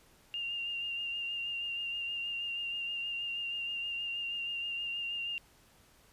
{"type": "tone with vibrato", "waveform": "sine", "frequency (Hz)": 2794, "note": "F7", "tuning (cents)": 0, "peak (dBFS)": -34, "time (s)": [0.34, 5.38], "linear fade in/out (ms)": 0, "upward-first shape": "sine", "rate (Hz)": 6.3, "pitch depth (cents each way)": 23, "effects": ["pink hiss -63 dBFS RMS until 6.12 s", "resampled to 32000 Hz"]}